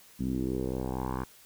10% pulse tone with low-pass filter sweep, 64.2 Hz, C2, 32 cents flat, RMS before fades -32 dBFS, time 0.19-1.25 s, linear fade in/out 20 ms, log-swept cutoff 220 to 1300 Hz, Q 2.8, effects white hiss -56 dBFS RMS until 1.45 s

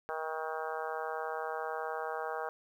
harmonic tone, 158.5 Hz, D#3, 32 cents sharp, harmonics 3 / 4 / 5 / 6 / 7 / 8 / 9 / 10, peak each -40 / -42 / -40 / -45 / -44 / -45 / -46 / -46 dBFS, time 0.09-2.49 s, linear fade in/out 0 ms, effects 11-bit

